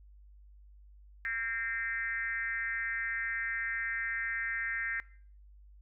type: tone with frequency modulation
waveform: sine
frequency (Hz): 1834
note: A#6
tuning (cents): -29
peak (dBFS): -32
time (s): 1.25-5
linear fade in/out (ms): 0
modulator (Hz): 238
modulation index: 1.2
effects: noise-tail reverb RT60 0.5 s tail -20 dB re dry + added 50 Hz sine -53 dBFS peak until 5.81 s